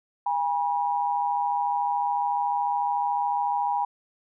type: tone pair together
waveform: sine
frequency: 813.1 / 967 Hz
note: G#5 / B5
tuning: -37 / -37 cents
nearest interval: minor third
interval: 300 cents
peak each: -25 / -26 dBFS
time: 0.26-3.85 s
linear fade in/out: 5 ms
effects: none